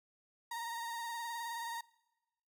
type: tone with vibrato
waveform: 35% pulse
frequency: 932 Hz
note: A#5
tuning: 1 cent flat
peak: -37 dBFS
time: 0.51-1.81 s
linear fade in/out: 5 ms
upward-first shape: sine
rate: 19 Hz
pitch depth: 36 cents each way
effects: noise-tail reverb RT60 1.0 s tail -23 dB re dry